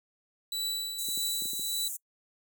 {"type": "tone with tremolo", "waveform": "sawtooth", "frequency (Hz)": 3950, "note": "B7", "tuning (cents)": 0, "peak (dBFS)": -26, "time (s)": [0.52, 1.88], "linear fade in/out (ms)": 2, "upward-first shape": "triangle", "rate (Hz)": 1.7, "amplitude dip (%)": 55}
{"type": "high-pass noise", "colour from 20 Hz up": "pink", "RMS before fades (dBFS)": -37, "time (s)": [0.98, 1.97], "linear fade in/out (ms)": 10, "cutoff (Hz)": 6400, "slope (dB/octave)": 96}
{"type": "clicks", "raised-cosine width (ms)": 3, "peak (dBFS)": -31, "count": 6, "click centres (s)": [1.086, 1.175, 1.421, 1.456, 1.533, 1.595]}
{"effects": ["noise-tail reverb RT60 0.1 s tail -25 dB re dry", "high-pass 200 Hz 12 dB/octave"]}